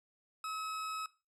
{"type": "tone", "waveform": "40% pulse", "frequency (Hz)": 1284, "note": "E6", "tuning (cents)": -46, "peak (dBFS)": -37, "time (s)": [0.44, 1.06], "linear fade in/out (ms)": 2, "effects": ["noise-tail reverb RT60 0.3 s tail -18 dB re dry", "low-pass 11000 Hz 12 dB/octave"]}